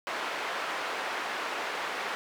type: band-pass noise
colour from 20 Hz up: white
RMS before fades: -34 dBFS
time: 0.07-2.15 s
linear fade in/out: 0 ms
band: 450 to 1800 Hz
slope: 12 dB/octave
effects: none